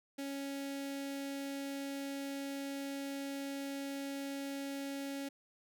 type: tone with notch filter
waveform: sawtooth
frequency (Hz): 277.2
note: C#4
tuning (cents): 0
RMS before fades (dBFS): -41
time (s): 0.18-5.29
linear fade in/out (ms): 10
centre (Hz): 1100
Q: 1.5
effects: none